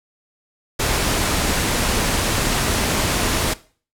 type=low-pass noise; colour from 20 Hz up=pink; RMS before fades=-20 dBFS; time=0.79-3.54 s; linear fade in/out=10 ms; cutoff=12000 Hz; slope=24 dB/octave; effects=noise-tail reverb RT60 0.4 s tail -18 dB re dry